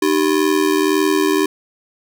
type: ring-modulated tone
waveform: square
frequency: 346.2 Hz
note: F4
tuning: 15 cents flat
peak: -11 dBFS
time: 0.02-1.46 s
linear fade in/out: 5 ms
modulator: 40.9 Hz
effects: none